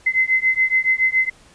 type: beating tone pair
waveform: sine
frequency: 2051 / 2058.1 Hz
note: C7 / C7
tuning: -35 / -29 cents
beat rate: 7.1 Hz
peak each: -18 dBFS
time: 0.06-1.3 s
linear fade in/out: 10 ms
effects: pink hiss -50 dBFS RMS until 1.54 s + resampled to 22050 Hz